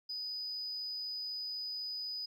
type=tone; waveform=sine; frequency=4978 Hz; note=D#8; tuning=in tune; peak=-36 dBFS; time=0.09-2.26 s; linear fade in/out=10 ms; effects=tanh soft clip ceiling -34 dBFS + 13-bit